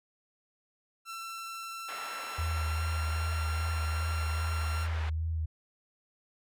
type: tone with pitch glide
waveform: sawtooth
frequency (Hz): 1344 to 1370.7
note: E6 to F6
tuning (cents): +33 to -33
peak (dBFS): -35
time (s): 1.05-4.88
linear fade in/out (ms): 50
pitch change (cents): +34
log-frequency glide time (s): 2.33-2.86
type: band-pass noise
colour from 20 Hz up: pink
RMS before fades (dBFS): -43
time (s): 1.88-5.1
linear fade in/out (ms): 10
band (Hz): 830 to 2300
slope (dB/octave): 12
type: tone with vibrato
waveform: sine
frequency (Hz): 80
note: D#2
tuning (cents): +49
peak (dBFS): -29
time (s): 2.38-5.46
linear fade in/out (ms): 10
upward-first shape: sine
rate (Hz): 2.5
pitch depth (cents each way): 34
effects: none